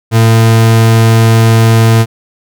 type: tone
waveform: 40% pulse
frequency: 113 Hz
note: A2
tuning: 47 cents sharp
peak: -3 dBFS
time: 0.11-2.06 s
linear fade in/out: 50 ms
effects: none